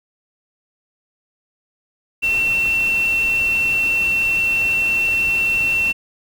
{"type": "tone in noise", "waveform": "sine", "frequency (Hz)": 2703, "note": "E7", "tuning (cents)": 43, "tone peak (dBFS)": -15, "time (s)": [2.22, 5.93], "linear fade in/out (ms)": 20, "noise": "pink", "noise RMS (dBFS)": -33, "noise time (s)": [2.22, 5.93], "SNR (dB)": 15, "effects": []}